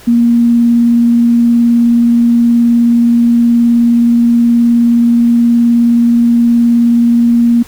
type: tone with vibrato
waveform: sine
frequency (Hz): 235.8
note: A#3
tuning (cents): +20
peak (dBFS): -5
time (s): 0.07-7.63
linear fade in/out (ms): 10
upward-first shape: square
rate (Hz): 19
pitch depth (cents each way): 8
effects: pink hiss -37 dBFS RMS until 7.67 s